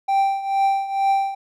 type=tone with tremolo; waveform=triangle; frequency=784 Hz; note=G5; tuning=in tune; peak=-12 dBFS; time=0.08-1.35 s; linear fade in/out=10 ms; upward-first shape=triangle; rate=2.2 Hz; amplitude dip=80%; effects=none